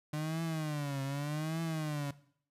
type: tone with vibrato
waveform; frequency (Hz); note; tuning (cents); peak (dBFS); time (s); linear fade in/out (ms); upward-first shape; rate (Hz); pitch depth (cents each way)
35% pulse; 149.8; D3; +35; -32; 0.13-2.11; 5; triangle; 0.84; 180
effects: noise-tail reverb RT60 0.6 s tail -18 dB re dry + resampled to 32000 Hz